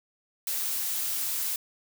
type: noise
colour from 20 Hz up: blue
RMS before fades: -30 dBFS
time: 0.47-1.56 s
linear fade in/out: 2 ms
effects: none